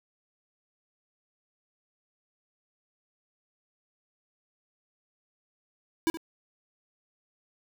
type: tone with echo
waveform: square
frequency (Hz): 326.8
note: E4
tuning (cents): -15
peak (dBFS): -23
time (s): 6.07-6.1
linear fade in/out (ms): 0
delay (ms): 72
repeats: 1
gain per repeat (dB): -13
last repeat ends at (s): 6.172
effects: none